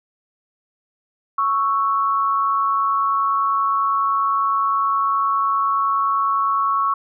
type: tone pair together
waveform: sine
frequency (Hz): 1108.7 / 1318.5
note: C#6 / E6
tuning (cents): 0 / 0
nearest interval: minor third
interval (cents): 300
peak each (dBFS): -17 / -23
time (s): 1.38-6.94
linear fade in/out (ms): 5
effects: none